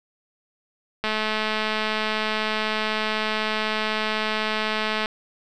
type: click train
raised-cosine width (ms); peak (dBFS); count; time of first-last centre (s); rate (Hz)
0.3; -9; 869; 1.04-5.059; 216
effects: none